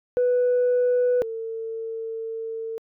sine tone pair in turn, 493.9 / 450.2 Hz, B4 / A4, 0 / +40 cents, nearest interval major second, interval 160 cents, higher first, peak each -16 / -28 dBFS, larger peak first, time 0.17-1.22 / 1.22-2.78 s, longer second, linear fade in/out 0 ms, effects tanh soft clip ceiling -15 dBFS

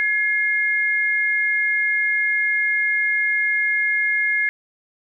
sine tone pair together, 1693 / 2133 Hz, G#6 / C7, +33 / +33 cents, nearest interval major third, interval 400 cents, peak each -21 / -19 dBFS, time 0-4.49 s, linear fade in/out 0 ms, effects none

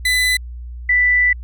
30% pulse / sine tone pair in turn, 2001 / 1980.3 Hz, B6 / B6, +22 / +4 cents, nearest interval unison, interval 18 cents, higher first, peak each -11 dBFS, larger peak neither, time 0.05-0.37 / 0.89-1.33 s, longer second, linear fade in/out 5 ms, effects added 60 Hz sine -28 dBFS peak until 1.43 s

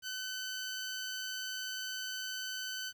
15% pulse tone, 1517 Hz, F#6, 43 cents sharp, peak -31 dBFS, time 0.02-2.93 s, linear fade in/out 50 ms, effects 11-bit

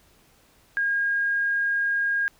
sine tone, 1625 Hz, G#6, 38 cents flat, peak -21 dBFS, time 0.77-2.28 s, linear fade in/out 0 ms, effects pink hiss -59 dBFS RMS until 2.39 s

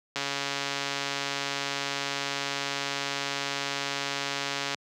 click train, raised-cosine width 0.2 ms, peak -12 dBFS, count 643, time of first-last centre 0.16-4.746 s, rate 140 Hz, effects high-pass 150 Hz 12 dB/octave

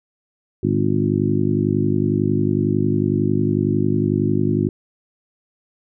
harmonic tone with a mistuned harmonic, 51 Hz, G#1, 31 cents flat, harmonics 2 / 3 / 4 / 5 / 6 / 7, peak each -23 / -23 / -23 / -23 / -23 / -23 dBFS, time 0.63-4.69 s, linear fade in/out 5 ms, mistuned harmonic 2, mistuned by +62 cents, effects none

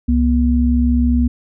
sine tone pair together, 67.52 / 241.6 Hz, C#2 / B3, -45 / -38 cents, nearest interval octave + minor seventh, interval 2207 cents, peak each -14 dBFS, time 0.08-1.28 s, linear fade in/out 10 ms, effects none

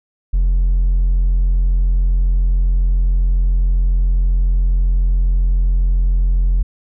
sine tone with hard clipping, 43.65 Hz, F1, in tune, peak -12 dBFS, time 0.33-6.63 s, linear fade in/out 10 ms, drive 2 dB, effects none

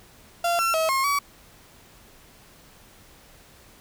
35% pulse tone with pitch steps, 689 / 1352 / 642 / 1074 / 1137 Hz, F5 / E6 / E5 / C6 / C#6, -24 / +43 / -46 / +45 / +44 cents, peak -19 dBFS, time 0.44-1.19 s, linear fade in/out 5 ms, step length 150 ms, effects pink hiss -52 dBFS RMS until 3.8 s

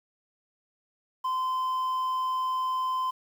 triangle tone with quantisation, 1030 Hz, C6, 28 cents flat, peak -24 dBFS, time 1.24-3.11 s, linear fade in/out 10 ms, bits 9, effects none

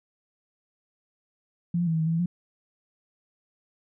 sine tone with pitch steps, 171.9 / 174.8 / 163.2 / 160.9 / 158.9 / 164 / 165.3 / 176.1 Hz, F3 / F3 / E3 / E3 / D#3 / E3 / E3 / F3, -27 / +2 / -17 / -42 / +37 / -9 / +5 / +15 cents, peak -22 dBFS, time 1.74-2.26 s, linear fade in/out 5 ms, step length 65 ms, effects none

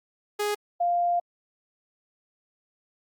sawtooth / sine tone pair in turn, 415.3 / 698.4 Hz, G#4 / F5, 0 / 0 cents, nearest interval major sixth, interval 900 cents, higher second, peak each -21 dBFS, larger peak neither, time 0.39-0.55 / 0.8-1.2 s, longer second, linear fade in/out 10 ms, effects Opus 48 kbps

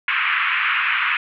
white band-pass noise, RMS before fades -20 dBFS, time 0.08-1.17 s, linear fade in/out 2 ms, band 1100 to 2700 Hz, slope 48 dB/octave, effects none

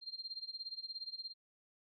sine tone with tremolo, 4186 Hz, C8, in tune, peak -39 dBFS, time 0.01-1.34 s, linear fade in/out 50 ms, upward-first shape sine, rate 17 Hz, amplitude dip 90%, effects none

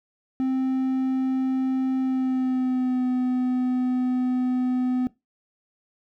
triangle tone with pitch glide, 261.6 to 252.5 Hz, C4 to B3, 0 to +39 cents, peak -19 dBFS, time 0.4-5.07 s, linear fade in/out 0 ms, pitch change -61 cents, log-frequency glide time 2-3.06 s, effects noise-tail reverb RT60 0.2 s tail -19 dB re dry

